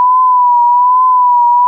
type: tone with vibrato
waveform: sine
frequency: 987.8 Hz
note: B5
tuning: in tune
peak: -5 dBFS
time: 0-1.67 s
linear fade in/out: 0 ms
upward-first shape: triangle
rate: 1.2 Hz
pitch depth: 57 cents each way
effects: none